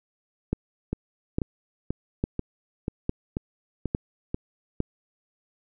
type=two click trains; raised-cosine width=3 ms; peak=-14 / -11 dBFS; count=8 / 6; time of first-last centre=0.93-4.345 / 0.53-4.804 s; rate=2.05 / 1.17 Hz; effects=none